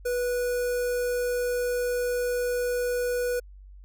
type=tone with notch filter; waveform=square; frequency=490 Hz; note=B4; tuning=14 cents flat; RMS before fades=-27 dBFS; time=0.05-3.4 s; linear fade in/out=10 ms; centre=3200 Hz; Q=0.81; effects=added 48 Hz sine -44 dBFS peak until 3.84 s